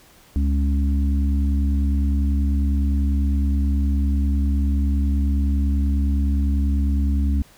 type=harmonic tone; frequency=69.9 Hz; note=C#2; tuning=15 cents sharp; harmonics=1 / 3 / 4; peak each=-17 / -27 / -29 dBFS; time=0.36-7.42 s; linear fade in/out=0 ms; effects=pink hiss -51 dBFS RMS until 7.57 s